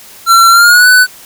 square tone with pitch glide, 1357 to 1497 Hz, E6 to F#6, +50 to +20 cents, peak -3 dBFS, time 0.26-1.07 s, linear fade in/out 50 ms, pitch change +170 cents, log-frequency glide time 0.5-0.88 s, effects white hiss -35 dBFS RMS until 1.25 s

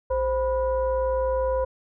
sine tone with frequency modulation, 522 Hz, C5, 4 cents flat, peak -21 dBFS, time 0.1-1.65 s, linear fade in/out 10 ms, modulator 463 Hz, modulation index 0.73, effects none

